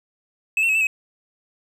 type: tone with pitch steps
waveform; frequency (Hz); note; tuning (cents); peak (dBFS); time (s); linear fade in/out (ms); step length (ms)
triangle; 2597 / 2711 / 2565 / 2658 / 2551; E7 / E7 / E7 / E7 / D#7; -26 / +48 / -48 / +14 / +43; -15; 0.57-0.87; 2; 60
effects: none